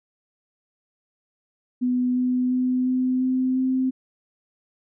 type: tone with pitch steps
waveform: sine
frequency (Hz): 249.3 / 251.3 / 253.4 / 255.4 / 257.5 / 259.6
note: B3 / B3 / B3 / C4 / C4 / C4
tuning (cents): +16 / +30 / +45 / -42 / -28 / -13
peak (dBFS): -19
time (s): 1.81-3.91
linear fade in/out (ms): 20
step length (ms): 350
effects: none